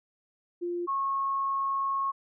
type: tone pair in turn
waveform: sine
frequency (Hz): 349.2 / 1092.7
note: F4 / C#6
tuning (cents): 0 / -25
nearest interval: octave + minor sixth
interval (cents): 1975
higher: second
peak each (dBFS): -29 / -26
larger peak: second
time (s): 0.61-0.87 / 0.87-2.12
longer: second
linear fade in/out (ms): 20
effects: none